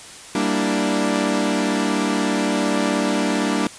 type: chord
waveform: sawtooth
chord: E half-diminished seventh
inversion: first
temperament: equal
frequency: 196 / 233.1 / 293.7 / 329.6 Hz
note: G3 / Bb3 / D4 / E4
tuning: 0 / 0 / 0 / 0 cents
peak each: -20 / -20 / -18 / -24 dBFS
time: 0.35-3.67 s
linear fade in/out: 2 ms
effects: white hiss -39 dBFS RMS until 3.78 s + resampled to 22050 Hz